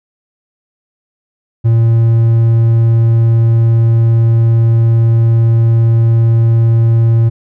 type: tone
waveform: triangle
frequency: 114.7 Hz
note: A#2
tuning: 28 cents flat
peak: -4 dBFS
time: 1.64-7.3 s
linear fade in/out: 20 ms
effects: none